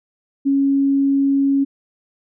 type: tone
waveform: sine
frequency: 276.1 Hz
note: C#4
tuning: 7 cents flat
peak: -13 dBFS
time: 0.45-1.65 s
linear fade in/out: 20 ms
effects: none